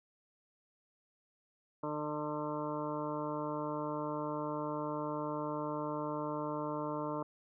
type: harmonic tone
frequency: 150 Hz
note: D3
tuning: 37 cents sharp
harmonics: 1 / 2 / 3 / 4 / 6 / 7 / 8 / 9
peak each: -45 / -40 / -43 / -41 / -43 / -43 / -48 / -51 dBFS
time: 1.83-7.23 s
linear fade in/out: 5 ms
effects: none